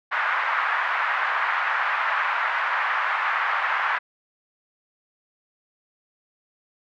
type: band-pass noise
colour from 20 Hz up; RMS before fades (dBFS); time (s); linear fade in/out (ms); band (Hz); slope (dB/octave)
white; -24; 0.11-3.99; 20; 890 to 1800; 24
effects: none